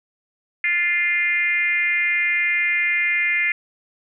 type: tone with frequency modulation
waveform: sine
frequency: 2093 Hz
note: C7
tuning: in tune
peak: -17 dBFS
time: 0.64-3.52 s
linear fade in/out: 2 ms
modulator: 342 Hz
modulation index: 0.91
effects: none